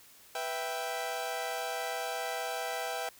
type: chord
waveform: sawtooth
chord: E minor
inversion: second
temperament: equal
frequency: 493.9 / 659.3 / 784 Hz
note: B4 / E5 / G5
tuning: 0 / 0 / 0 cents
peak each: -36 / -34 / -33 dBFS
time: 0.35-3.09 s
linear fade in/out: 2 ms
effects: white hiss -57 dBFS RMS until 3.19 s